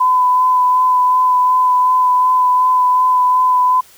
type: tone with vibrato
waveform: sine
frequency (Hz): 1006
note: B5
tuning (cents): +32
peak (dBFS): -9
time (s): 0-3.81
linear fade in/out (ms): 10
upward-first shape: sine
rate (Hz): 2.7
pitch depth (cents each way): 13
effects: white hiss -45 dBFS RMS until 3.97 s